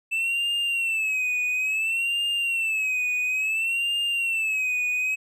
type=tone with vibrato; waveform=triangle; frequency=2637 Hz; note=E7; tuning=in tune; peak=-21 dBFS; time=0.11-5.16 s; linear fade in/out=20 ms; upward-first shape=sine; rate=0.58 Hz; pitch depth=110 cents each way; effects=none